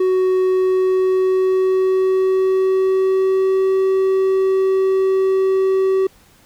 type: tone with pitch glide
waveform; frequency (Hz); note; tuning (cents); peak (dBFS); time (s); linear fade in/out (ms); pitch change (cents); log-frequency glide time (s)
triangle; 372.3 to 381.9; F#4 to G4; +11 to -45; -11; 0-6.07; 5; +44; 0.41-3.74
effects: pink hiss -51 dBFS RMS until 6.45 s